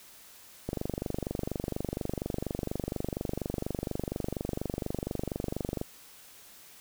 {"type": "click train", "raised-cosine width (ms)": 2, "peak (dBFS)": -18, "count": 125, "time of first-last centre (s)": [0.69, 5.814], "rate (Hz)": 24.2, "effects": ["white hiss -53 dBFS RMS until 6.8 s"]}